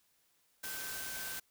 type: tone in noise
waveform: sine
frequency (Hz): 1543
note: G6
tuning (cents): -28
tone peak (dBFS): -46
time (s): 0.63-1.4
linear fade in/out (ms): 10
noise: white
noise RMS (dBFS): -42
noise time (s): 0.63-1.4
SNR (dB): -7
effects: white hiss -73 dBFS RMS until 1.5 s

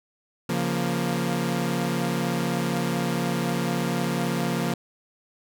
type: chord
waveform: sawtooth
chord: Bb minor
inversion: first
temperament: equal with one note detuned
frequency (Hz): 138.59 / 174.61 / 234.2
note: Db3 / F3 / Bb3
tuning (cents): 0 / 0 / +8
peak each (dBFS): -26 / -23 / -24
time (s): 0.49-4.74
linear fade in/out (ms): 5
effects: none

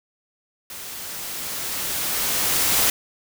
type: noise with level ramp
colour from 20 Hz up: white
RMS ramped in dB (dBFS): -36 to -18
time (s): 0.7-2.9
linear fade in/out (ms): 2
effects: none

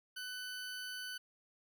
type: tone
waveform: 20% pulse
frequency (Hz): 1500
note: F#6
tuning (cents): +23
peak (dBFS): -37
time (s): 0.16-1.18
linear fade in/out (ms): 10
effects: none

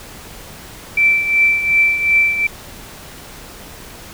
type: tone with tremolo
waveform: sine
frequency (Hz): 2334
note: D7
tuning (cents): -11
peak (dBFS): -8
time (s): 0.97-2.47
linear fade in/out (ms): 5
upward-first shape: triangle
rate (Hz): 2.7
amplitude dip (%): 70
effects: pink hiss -36 dBFS RMS until 4.13 s

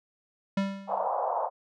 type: tone with exponential decay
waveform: square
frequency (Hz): 196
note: G3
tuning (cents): 0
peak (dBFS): -23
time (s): 0.57-1.08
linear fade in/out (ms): 5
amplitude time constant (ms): 110
type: band-pass noise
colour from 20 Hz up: white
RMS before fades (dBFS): -29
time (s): 0.87-1.5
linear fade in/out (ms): 50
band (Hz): 550 to 980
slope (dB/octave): 48
effects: low-pass 4000 Hz 12 dB/octave

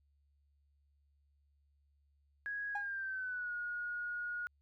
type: tone with pitch glide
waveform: sine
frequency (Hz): 1657 to 1442.5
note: G#6 to F#6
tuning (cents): -4 to -44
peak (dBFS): -37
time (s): 2.46-4.47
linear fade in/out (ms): 0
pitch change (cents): -240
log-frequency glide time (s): 2.7-3.53
type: tone with exponential decay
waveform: triangle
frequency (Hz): 819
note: G#5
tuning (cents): -24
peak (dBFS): -32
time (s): 2.75-2.89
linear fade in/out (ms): 5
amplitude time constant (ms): 30
effects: tanh soft clip ceiling -25 dBFS + added 71 Hz sine -70 dBFS peak until 4.61 s

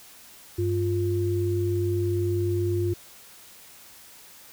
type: tone pair together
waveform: sine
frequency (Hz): 98.33 / 350.4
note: G2 / F4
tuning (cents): +6 / +6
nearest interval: octave + minor seventh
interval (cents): 2200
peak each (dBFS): -25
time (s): 0.58-2.94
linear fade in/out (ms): 10
effects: white hiss -49 dBFS RMS until 4.52 s

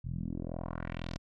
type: tone with low-pass filter sweep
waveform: 10% pulse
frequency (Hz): 42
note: E1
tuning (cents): +33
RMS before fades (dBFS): -38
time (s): 0.04-1.18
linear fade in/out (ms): 10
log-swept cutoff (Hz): 110 to 5700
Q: 2.3
effects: none

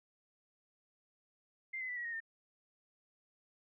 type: tone with pitch steps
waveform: sine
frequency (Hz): 2093 / 2033 / 1975.5 / 1919.3 / 1864.7 / 1811.6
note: C7 / B6 / B6 / B6 / A#6 / A#6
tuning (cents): 0 / +50 / 0 / -50 / 0 / -50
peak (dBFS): -38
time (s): 1.73-2.204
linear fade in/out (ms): 10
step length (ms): 79
effects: none

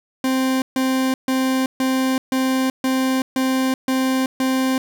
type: tone bursts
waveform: 40% pulse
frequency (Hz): 261.6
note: C4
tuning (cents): 0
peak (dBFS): -16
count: 9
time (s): 0.24-4.78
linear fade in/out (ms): 2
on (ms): 380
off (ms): 140
effects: none

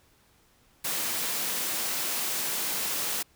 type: high-pass noise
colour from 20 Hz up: white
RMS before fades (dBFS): -30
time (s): 0.84-3.23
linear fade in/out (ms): 10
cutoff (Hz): 140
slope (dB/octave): 24
effects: pink hiss -63 dBFS RMS until 3.35 s

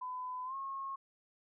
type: tone with pitch glide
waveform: sine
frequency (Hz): 1007 to 1085.5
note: B5 to C#6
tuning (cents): +33 to -37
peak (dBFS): -38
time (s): 0.01-0.96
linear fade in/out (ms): 10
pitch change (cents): +130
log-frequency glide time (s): 0.45-0.55
effects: none

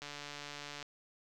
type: click train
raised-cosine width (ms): 0.2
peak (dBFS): -27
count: 118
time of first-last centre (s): 0.02-0.827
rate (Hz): 145
effects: none

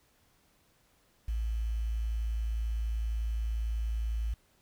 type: tone with quantisation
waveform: sine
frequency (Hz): 55.5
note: A1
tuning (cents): +16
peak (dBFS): -29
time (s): 1.28-4.34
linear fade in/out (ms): 5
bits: 9
effects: pink hiss -68 dBFS RMS until 4.61 s

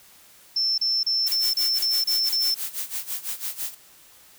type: tone bursts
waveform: sine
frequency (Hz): 5340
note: E8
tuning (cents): +22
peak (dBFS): -20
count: 8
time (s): 0.56-2.544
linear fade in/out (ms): 5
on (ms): 220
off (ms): 32
type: noise with tremolo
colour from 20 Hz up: blue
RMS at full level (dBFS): -28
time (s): 1.26-3.75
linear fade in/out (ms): 10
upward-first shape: sine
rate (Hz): 6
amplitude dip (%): 85
effects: white hiss -52 dBFS RMS until 4.38 s

